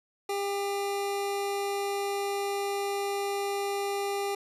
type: tone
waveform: 25% pulse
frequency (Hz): 400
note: G4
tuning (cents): +35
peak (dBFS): -25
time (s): 0.29-4.35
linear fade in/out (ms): 5
effects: resampled to 32000 Hz

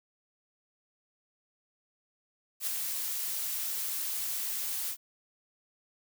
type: noise with ADSR envelope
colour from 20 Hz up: blue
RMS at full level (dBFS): -30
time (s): 2.6-4.97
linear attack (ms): 72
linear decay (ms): 6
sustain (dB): -4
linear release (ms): 69
effects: none

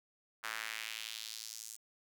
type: tone with high-pass filter sweep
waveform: square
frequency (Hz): 55.5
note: A1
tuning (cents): +16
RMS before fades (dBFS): -44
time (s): 0.43-1.77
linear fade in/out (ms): 20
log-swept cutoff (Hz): 1400 to 7400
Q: 1.8
effects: none

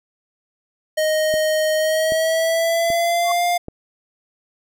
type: tone with pitch glide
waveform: square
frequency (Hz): 622.3 to 702.6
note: D#5 to F5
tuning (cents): 0 to +10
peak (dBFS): -17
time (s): 0.97-3.58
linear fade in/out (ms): 10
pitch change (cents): +210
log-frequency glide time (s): 1.76-3.45
type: click train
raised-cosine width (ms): 2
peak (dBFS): -17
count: 4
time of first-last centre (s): 1.34-3.684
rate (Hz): 1.28
type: tone with exponential growth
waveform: sine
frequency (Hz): 1108.7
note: C#6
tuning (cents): 0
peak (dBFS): -20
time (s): 3.21-3.32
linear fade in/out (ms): 5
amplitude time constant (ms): 23
effects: none

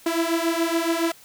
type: beating tone pair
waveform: sawtooth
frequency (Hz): 329.1 / 336.2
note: E4 / E4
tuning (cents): -3 / +34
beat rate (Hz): 7.1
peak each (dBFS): -20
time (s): 0.06-1.12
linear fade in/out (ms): 5
effects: white hiss -50 dBFS RMS until 1.24 s

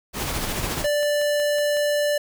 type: noise with tremolo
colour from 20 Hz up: pink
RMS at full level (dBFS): -25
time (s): 0.13-0.87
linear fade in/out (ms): 50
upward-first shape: sine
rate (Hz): 14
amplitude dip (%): 35
type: tone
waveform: square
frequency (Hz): 587.3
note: D5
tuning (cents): 0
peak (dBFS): -20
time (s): 0.84-2.18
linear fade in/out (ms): 5
type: click train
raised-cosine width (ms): 0.3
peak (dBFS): -24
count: 5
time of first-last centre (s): 1.03-1.769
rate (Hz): 5.41
effects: none

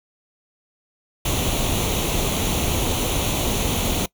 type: noise with comb filter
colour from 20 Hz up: pink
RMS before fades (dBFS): -22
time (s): 1.25-4.06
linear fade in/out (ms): 5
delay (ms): 0.3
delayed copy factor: +0.65
effects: noise-tail reverb RT60 0.1 s tail -21 dB re dry

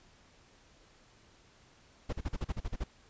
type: noise bursts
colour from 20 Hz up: brown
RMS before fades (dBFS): -33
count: 10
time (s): 2.09-2.841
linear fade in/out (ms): 10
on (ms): 40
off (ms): 39
effects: pink hiss -62 dBFS RMS until 3.09 s + resampled to 16000 Hz

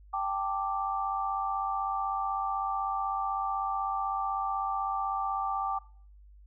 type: chord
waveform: sine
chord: G suspended second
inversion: none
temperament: equal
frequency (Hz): 784 / 880 / 1174.7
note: G5 / A5 / D6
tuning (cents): 0 / 0 / 0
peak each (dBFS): -32 / -36 / -32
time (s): 0.13-5.79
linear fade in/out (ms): 10
effects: noise-tail reverb RT60 0.5 s tail -21 dB re dry + added 50 Hz sine -51 dBFS peak until 6.46 s

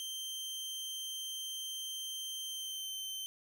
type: tone with pitch glide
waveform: sawtooth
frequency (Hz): 3136 to 3102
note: G7 to G7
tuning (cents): 0 to -19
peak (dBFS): -36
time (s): 0-3.26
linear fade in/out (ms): 0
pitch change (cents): -19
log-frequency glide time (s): 2.44-2.9
effects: none

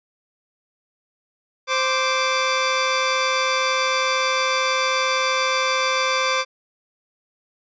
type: tone pair together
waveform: 15% pulse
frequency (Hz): 522.1 / 1173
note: C5 / D6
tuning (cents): -4 / -2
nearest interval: octave + major second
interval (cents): 1402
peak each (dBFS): -15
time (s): 1.67-6.45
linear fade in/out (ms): 50
effects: resampled to 16000 Hz

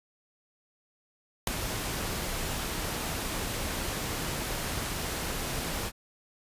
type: noise with ADSR envelope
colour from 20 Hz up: pink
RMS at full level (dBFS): -22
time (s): 1.47-5.92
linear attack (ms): 4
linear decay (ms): 4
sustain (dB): -11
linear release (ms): 55
effects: resampled to 32000 Hz

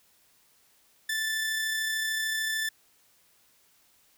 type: tone with amplitude modulation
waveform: sawtooth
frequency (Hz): 1760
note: A6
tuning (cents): 0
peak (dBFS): -23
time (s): 1.09-2.69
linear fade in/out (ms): 5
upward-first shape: sine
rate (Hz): 33.4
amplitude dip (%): 25
effects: white hiss -64 dBFS RMS until 4.17 s

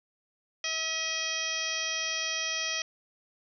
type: harmonic tone with a mistuned harmonic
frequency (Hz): 643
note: E5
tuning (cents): -43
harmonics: 1 / 2 / 3 / 4 / 5 / 6 / 7 / 8 / 9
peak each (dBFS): -43 / -43 / -37 / -36 / -35 / -46 / -43 / -38 / -36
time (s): 0.64-2.82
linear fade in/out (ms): 2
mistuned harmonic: 4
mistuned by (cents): -44
effects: none

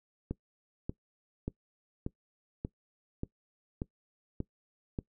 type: click train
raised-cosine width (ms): 3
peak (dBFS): -21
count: 9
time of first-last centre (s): 0.31-4.988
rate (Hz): 1.71
effects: noise-tail reverb RT60 0.1 s tail -21 dB re dry

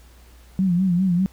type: tone with vibrato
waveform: sine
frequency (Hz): 181.8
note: F#3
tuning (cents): -30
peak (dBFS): -16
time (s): 0.59-1.26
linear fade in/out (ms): 0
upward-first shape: sine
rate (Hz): 5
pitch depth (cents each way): 100
effects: added 60 Hz sine -46 dBFS peak until 1.32 s + pink hiss -54 dBFS RMS until 1.32 s

